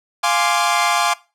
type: chord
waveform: sawtooth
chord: D half-diminished seventh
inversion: first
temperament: equal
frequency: 698.5 / 830.6 / 1046.5 / 1174.7 Hz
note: F5 / Ab5 / C6 / D6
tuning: 0 / 0 / 0 / 0 cents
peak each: -17 dBFS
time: 0.23-1.14 s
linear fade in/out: 10 ms
effects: noise-tail reverb RT60 0.3 s tail -20 dB re dry + low-pass 10000 Hz 12 dB/octave